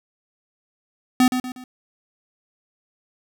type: tone with echo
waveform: square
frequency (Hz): 253.1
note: B3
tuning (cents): +43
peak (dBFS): -13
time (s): 1.2-1.28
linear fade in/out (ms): 2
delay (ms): 120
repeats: 3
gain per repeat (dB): -8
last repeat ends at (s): 1.64
effects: none